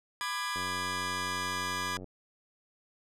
sawtooth chord, G# diminished, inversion first, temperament just, 996.7 / 1196.1 / 1661.2 Hz, B5 / D6 / G#6, +16 / +31 / 0 cents, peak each -33 dBFS, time 0.21-1.97 s, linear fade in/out 0 ms
click train, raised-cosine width 2 ms, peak -31 dBFS, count 137, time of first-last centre 0.56-2.043 s, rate 91.7 Hz
effects low-pass 10000 Hz 12 dB/octave

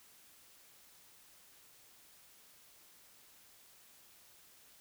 silence, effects white hiss -62 dBFS RMS until 4.8 s

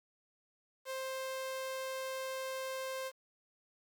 sawtooth tone, 526 Hz, C5, 9 cents sharp, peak -34 dBFS, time 0.85-3.12 s, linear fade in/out 50 ms, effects 10-bit

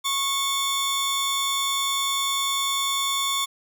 sawtooth tone pair together, 1100 / 3530 Hz, C#6 / A7, -14 / +5 cents, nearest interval octave + minor sixth, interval 2019 cents, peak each -22 dBFS, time 0.04-3.46 s, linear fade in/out 20 ms, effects none

